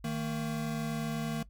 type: tone pair together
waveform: square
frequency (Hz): 155.56 / 227.3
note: D#3 / A#3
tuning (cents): 0 / -43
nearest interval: perfect fifth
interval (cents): 657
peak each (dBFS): -36 / -35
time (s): 0.04-1.43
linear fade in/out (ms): 5
effects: noise-tail reverb RT60 0.1 s tail -18 dB re dry + added 50 Hz sine -51 dBFS peak until 1.49 s